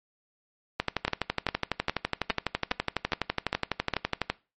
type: two click trains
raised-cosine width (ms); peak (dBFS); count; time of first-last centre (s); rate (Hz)
0.3; -10 / -9; 8 / 43; 1.08-3.937 / 0.8-4.3; 2.45 / 12
effects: noise-tail reverb RT60 0.3 s tail -21 dB re dry + MP3 32 kbps